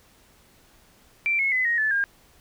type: tone with pitch steps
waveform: sine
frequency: 2349 / 2179 / 2021 / 1875.2 / 1739.5 / 1613.7 Hz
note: D7 / C#7 / B6 / A#6 / A6 / G6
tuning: 0 / -30 / +39 / +10 / -20 / +50 cents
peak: -20 dBFS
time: 1.26-2.04 s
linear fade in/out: 0 ms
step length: 130 ms
effects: pink hiss -57 dBFS RMS until 2.4 s